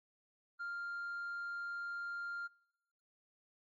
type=tone with tanh clipping; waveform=triangle; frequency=1396.9 Hz; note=F6; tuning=in tune; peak=-40 dBFS; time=0.59-2.48 s; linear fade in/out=20 ms; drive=6 dB; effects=noise-tail reverb RT60 1.0 s tail -25 dB re dry + AAC 32 kbps